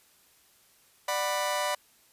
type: chord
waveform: sawtooth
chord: B minor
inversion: first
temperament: just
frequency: 592.7 / 740.8 / 987.8 Hz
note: D5 / F#5 / B5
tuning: +16 / +2 / 0 cents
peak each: -27 / -31 / -27 dBFS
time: 1.08-1.75 s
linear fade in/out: 5 ms
effects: white hiss -62 dBFS RMS until 2.12 s + resampled to 32000 Hz